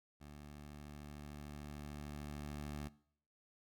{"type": "tone with level ramp", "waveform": "15% pulse", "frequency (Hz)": 73.42, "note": "D2", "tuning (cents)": 0, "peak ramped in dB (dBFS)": [-46, -36], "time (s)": [0.2, 2.89], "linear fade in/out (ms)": 20, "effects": ["noise-tail reverb RT60 0.6 s tail -20 dB re dry"]}